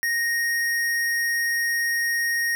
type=tone; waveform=square; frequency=1864.7 Hz; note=A#6; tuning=in tune; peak=-22 dBFS; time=0.03-2.55 s; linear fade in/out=0 ms; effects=none